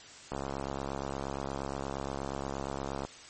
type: click train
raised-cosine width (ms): 1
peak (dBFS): -21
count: 188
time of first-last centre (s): 0.32-3.05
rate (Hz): 68.5
effects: white hiss -50 dBFS RMS until 3.29 s + MP3 32 kbps